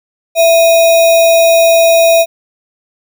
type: tone with sample-and-hold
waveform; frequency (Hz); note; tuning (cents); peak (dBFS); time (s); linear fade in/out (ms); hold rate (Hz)
sine; 664; E5; +12; -4; 0.35-2.26; 50; 3150
effects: none